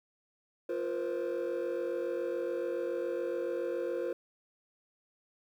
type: chord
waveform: triangle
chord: F suspended fourth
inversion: none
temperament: equal with one note detuned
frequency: 349.2 / 476.2 / 523.3 Hz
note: F4 / Bb4 / C5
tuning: 0 / +37 / 0 cents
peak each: -33 dBFS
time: 0.69-4.13 s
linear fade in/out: 5 ms
effects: tanh soft clip ceiling -26 dBFS + 11-bit